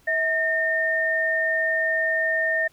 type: tone pair together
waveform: sine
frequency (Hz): 645 / 1822.7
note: E5 / A#6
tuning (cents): -38 / -39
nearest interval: octave + tritone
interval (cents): 1799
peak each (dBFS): -26 / -21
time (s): 0.07-2.68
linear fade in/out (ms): 10
effects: pink hiss -59 dBFS RMS until 2.72 s